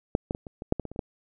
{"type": "clicks", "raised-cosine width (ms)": 2, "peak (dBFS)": [-8, -14, -21, -26, -23, -7, -16, -22, -27, -28, -14], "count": 11, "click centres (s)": [0.151, 0.309, 0.349, 0.468, 0.621, 0.724, 0.797, 0.853, 0.916, 0.961, 0.992], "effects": []}